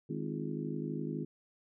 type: harmonic tone with a mistuned harmonic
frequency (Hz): 51.91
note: G#1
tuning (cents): 0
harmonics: 3 / 4 / 5 / 6 / 7 / 8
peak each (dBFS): -39 / -42 / -40 / -45 / -42 / -46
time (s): 0.09-1.25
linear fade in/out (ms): 10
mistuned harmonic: 7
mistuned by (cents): -80
effects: none